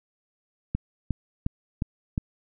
click train, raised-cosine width 5 ms, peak -13 dBFS, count 5, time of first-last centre 0.75-2.179 s, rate 2.8 Hz, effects none

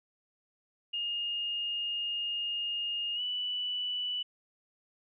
sine tone with pitch glide, 2840 to 2967 Hz, F7 to F#7, +28 to +4 cents, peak -31 dBFS, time 0.93-4.23 s, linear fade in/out 10 ms, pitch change +76 cents, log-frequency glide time 3.15-3.21 s, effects none

